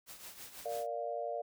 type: noise with tremolo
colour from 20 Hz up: white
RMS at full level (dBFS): -47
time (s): 0.06-0.87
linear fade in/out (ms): 50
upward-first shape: triangle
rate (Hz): 6.1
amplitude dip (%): 70
type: chord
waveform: sine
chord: Bb major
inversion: none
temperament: equal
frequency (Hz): 466.2 / 587.3 / 698.5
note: Bb4 / D5 / F5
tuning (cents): 0 / 0 / 0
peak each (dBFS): -41 / -39 / -39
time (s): 0.65-1.42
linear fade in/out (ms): 10
effects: none